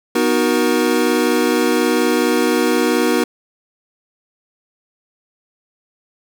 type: chord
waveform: square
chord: B major seventh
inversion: none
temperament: equal with one note detuned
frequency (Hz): 246.9 / 311.1 / 370 / 472.9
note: B3 / D#4 / F#4 / A#4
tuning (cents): 0 / 0 / 0 / +25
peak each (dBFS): -20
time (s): 0.15-3.24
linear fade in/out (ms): 5
effects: none